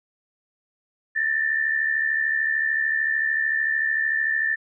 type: tone pair together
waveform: sine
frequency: 1769 / 1842.4 Hz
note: A6 / A#6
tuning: +9 / -21 cents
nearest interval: minor second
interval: 70 cents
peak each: -21 / -27 dBFS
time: 1.15-4.56 s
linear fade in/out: 20 ms
effects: none